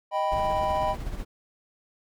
triangle chord, Eb augmented, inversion none, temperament equal, 622.3 / 784 / 987.8 Hz, Eb5 / G5 / B5, 0 / 0 / 0 cents, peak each -26 dBFS, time 0.11-0.96 s, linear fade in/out 50 ms
brown noise with tremolo, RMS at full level -32 dBFS, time 0.31-1.25 s, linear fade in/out 20 ms, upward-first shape sine, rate 16 Hz, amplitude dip 45%
effects none

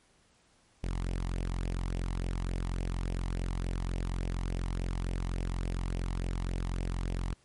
sawtooth tone with flanger, 44.25 Hz, F1, 23 cents sharp, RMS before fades -33 dBFS, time 0.83-7.34 s, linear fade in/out 10 ms, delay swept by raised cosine 0.35 to 1.03 ms, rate 3.5 Hz, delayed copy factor +0.55, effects pink hiss -66 dBFS RMS until 7.44 s + MP3 48 kbps

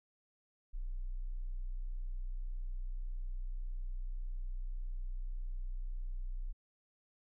sine tone, 30.87 Hz, B0, in tune, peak -36 dBFS, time 0.73-6.53 s, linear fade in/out 20 ms, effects none

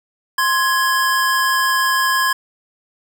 square tone pair together, 1051 / 1668.4 Hz, C6 / G#6, +7 / +7 cents, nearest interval minor sixth, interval 800 cents, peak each -18 dBFS, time 0.38-2.33 s, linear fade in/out 5 ms, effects none

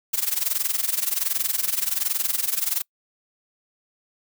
blue noise with amplitude modulation, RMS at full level -21 dBFS, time 0.13-2.82 s, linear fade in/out 10 ms, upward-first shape sine, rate 21.3 Hz, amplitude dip 85%, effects noise-tail reverb RT60 0.1 s tail -26 dB re dry

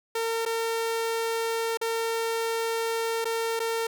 sawtooth tone with dropouts, 455.5 Hz, A#4, 40 cents flat, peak -22 dBFS, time 0.15-3.87 s, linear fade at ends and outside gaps 5 ms, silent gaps 0.453-0.46 / 1.773-1.813 / 3.245-3.253 / 3.594-3.6 s, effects none

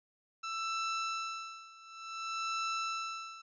sawtooth tone with tremolo, 1328 Hz, E6, 12 cents sharp, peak -29 dBFS, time 0.43-3.42 s, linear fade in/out 10 ms, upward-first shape sine, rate 0.56 Hz, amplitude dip 90%, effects resampled to 16000 Hz

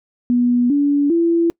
sine tone with pitch steps, 243.6 / 286.4 / 336.6 Hz, B3 / D4 / E4, -24 / -43 / +36 cents, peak -12 dBFS, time 0.3-1.5 s, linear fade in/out 0 ms, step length 400 ms, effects noise-tail reverb RT60 0.1 s tail -26 dB re dry

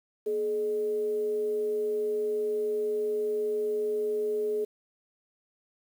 sine tone with frequency modulation, 423.8 Hz, G#4, 35 cents sharp, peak -26 dBFS, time 0.26-4.65 s, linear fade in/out 10 ms, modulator 186 Hz, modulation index 0.22, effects 9-bit

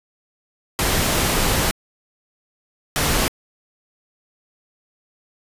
pink noise bursts at uneven times, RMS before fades -19 dBFS, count 2, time 0.79-1.71 / 2.96-3.28 s, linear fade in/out 0 ms, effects resampled to 32000 Hz

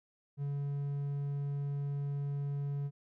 triangle tone, 141.9 Hz, C#3, 41 cents sharp, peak -31 dBFS, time 0.37-2.91 s, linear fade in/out 50 ms, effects none

